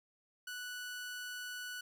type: tone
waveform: sawtooth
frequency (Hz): 1480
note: F#6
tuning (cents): 0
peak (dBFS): -38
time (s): 0.47-1.81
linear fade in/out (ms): 5
effects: none